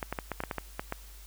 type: clicks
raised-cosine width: 0.5 ms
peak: -17 dBFS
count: 10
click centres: 0.028 / 0.126 / 0.188 / 0.317 / 0.404 / 0.437 / 0.512 / 0.583 / 0.795 / 0.924 s
effects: added 50 Hz sine -47 dBFS peak until 1.26 s + white hiss -54 dBFS RMS until 1.26 s